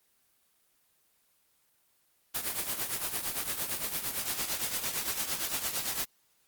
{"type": "noise with tremolo", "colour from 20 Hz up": "white", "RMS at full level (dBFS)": -30, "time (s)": [2.34, 6.05], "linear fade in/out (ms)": 10, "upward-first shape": "triangle", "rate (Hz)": 8.8, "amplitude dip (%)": 75, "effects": ["white hiss -70 dBFS RMS until 6.47 s", "Opus 24 kbps"]}